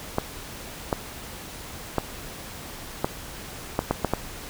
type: clicks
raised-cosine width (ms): 1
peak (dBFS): -7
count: 8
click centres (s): 0.184 / 0.928 / 1.983 / 3.045 / 3.791 / 3.91 / 4.047 / 4.136
effects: pink hiss -39 dBFS RMS until 4.49 s